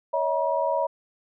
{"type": "tone cluster", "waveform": "sine", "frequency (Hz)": [560, 639, 959], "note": ["C#5", "D#5", "A#5"], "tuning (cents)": [18, 46, 49], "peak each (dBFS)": -26, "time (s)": [0.13, 0.87], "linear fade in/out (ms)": 10, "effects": []}